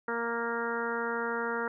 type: harmonic tone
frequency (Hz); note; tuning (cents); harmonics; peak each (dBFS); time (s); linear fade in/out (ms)
233.1; A#3; 0; 1 / 2 / 3 / 4 / 5 / 6 / 7 / 8; -39 / -34 / -44 / -37 / -41 / -35 / -41 / -42; 0.08-1.68; 2
effects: none